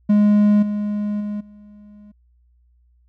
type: tone with level steps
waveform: triangle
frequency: 207.7 Hz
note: G#3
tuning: in tune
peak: -9 / -18 / -21 / -39 dBFS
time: 0.09-2.12 s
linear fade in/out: 10 ms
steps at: 0.62 / 1.2 / 1.4 s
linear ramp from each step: 10 ms
effects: added 60 Hz sine -54 dBFS peak until 3.08 s